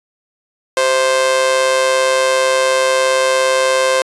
sawtooth tone with amplitude modulation, 523.3 Hz, C5, in tune, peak -5 dBFS, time 0.77-4.02 s, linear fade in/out 2 ms, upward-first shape sine, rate 138 Hz, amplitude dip 60%, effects resampled to 24000 Hz

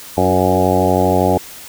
harmonic tone with a mistuned harmonic, 92.5 Hz, F#2, in tune, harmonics 1 / 2 / 3 / 4 / 5 / 6 / 7 / 8 / 9, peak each -20 / -20 / -20 / -20 / -20 / -20 / -20 / -20 / -20 dBFS, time 0.17-1.38 s, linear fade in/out 5 ms, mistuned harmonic 4, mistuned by -18 cents, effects white hiss -35 dBFS RMS until 1.68 s

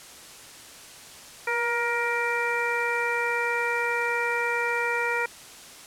harmonic tone with a mistuned harmonic, 470.8 Hz, A#4, 17 cents sharp, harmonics 1 / 2 / 3 / 4 / 5, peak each -30 / -30 / -30 / -30 / -30 dBFS, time 1.47-5.26 s, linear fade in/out 5 ms, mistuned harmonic 1, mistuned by +27 cents, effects white hiss -45 dBFS RMS until 5.86 s + low-pass 10000 Hz 12 dB/octave

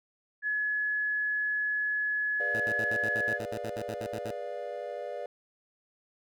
sine tone, 1699 Hz, G#6, 39 cents sharp, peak -27 dBFS, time 0.42-3.39 s, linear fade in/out 50 ms
triangle chord, G# diminished seventh, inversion none, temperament equal with one note detuned, 415.3 / 488.5 / 587.3 / 698.5 Hz, G#4 / B4 / D5 / F5, 0 / -19 / 0 / 0 cents, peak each -42 / -38 / -36 / -40 dBFS, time 2.4-5.26 s, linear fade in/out 2 ms
10% pulse tone bursts, 110 Hz, A2, in tune, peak -28 dBFS, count 15, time 2.54-4.312 s, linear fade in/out 5 ms, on 64 ms, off 58 ms
effects none

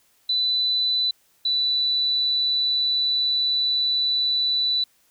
sine tone pair in turn, 3991 / 3971 Hz, B7 / B7, +17 / +9 cents, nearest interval unison, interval 8 cents, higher first, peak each -19 dBFS, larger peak neither, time 0.29-1.11 / 1.45-4.84 s, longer second, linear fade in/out 5 ms, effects white hiss -62 dBFS RMS until 5.1 s

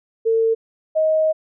sine tone pair in turn, 450.9 / 628.8 Hz, A4 / D#5, +42 / +18 cents, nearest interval tritone, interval 576 cents, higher second, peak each -14 dBFS, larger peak neither, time 0.25-0.55 / 0.95-1.33 s, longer second, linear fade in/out 20 ms, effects none

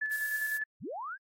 sine tone with tremolo, 1730 Hz, A6, 30 cents flat, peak -29 dBFS, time 0.01-0.64 s, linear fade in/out 10 ms, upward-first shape square, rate 9.9 Hz, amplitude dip 35%
violet noise, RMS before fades -41 dBFS, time 0.11-0.58 s, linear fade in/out 10 ms
sine linear sweep, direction up, 69.6 to 1669 Hz, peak -36 dBFS, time 0.8-1.18 s, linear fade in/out 50 ms
effects AAC 48 kbps

